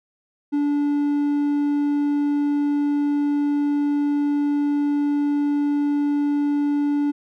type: tone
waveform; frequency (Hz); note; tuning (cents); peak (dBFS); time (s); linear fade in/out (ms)
triangle; 289.7; D4; -24; -16; 0.52-7.12; 20
effects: none